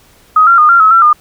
sine tone with pitch steps, 1259 / 1375 / 1224 / 1380 / 1286 / 1353 / 1214 Hz, D#6 / F6 / D#6 / F6 / E6 / E6 / D#6, +20 / -27 / -29 / -21 / -43 / +45 / -43 cents, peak -3 dBFS, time 0.36-1.13 s, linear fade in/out 5 ms, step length 110 ms, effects pink hiss -46 dBFS RMS until 1.2 s

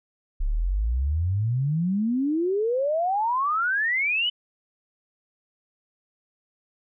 sine exponential sweep, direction up, 32.7 to 3042 Hz, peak -21 dBFS, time 0.4-4.3 s, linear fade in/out 10 ms, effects none

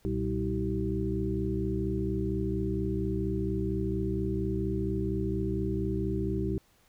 harmonic tone with a mistuned harmonic, 64.3 Hz, C2, 30 cents flat, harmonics 1 / 2 / 3 / 5 / 6, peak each -34 / -34 / -34 / -34 / -34 dBFS, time 0.05-6.58 s, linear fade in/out 0 ms, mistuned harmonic 2, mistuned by -130 cents, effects pink hiss -65 dBFS RMS until 6.88 s

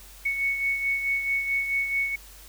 sine beating tone pair, 2216 / 2220.6 Hz, C#7 / C#7, -1 / +2 cents, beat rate 4.6 Hz, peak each -24 / -33 dBFS, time 0.25-2.16 s, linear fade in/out 10 ms, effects added 48 Hz sine -48 dBFS peak until 2.48 s + white hiss -49 dBFS RMS until 2.48 s

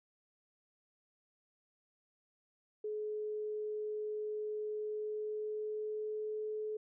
sine tone with pitch glide, 425.2 to 429.1 Hz, G#4 to A4, +41 to -43 cents, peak -36 dBFS, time 2.84-6.77 s, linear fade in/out 5 ms, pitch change +16 cents, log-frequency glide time 4.75-6.46 s, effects none

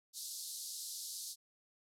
pink band-pass noise, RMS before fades -45 dBFS, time 0.13-1.36 s, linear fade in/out 50 ms, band 4000 to 13000 Hz, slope 48 dB/octave, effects none

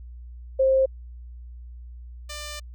sine / 5% pulse tone pair in turn, 530 / 594.9 Hz, C5 / D5, +22 / +22 cents, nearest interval major second, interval 200 cents, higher second, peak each -16 / -23 dBFS, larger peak first, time 0.59-0.86 / 2.29-2.6 s, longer second, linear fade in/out 10 ms, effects added 60 Hz sine -38 dBFS peak until 2.74 s

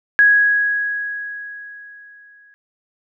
sine tone with exponential decay, 1661.2 Hz, G#6, in tune, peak -7 dBFS, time 0.19-2.54 s, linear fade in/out 0 ms, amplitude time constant 510 ms, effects none

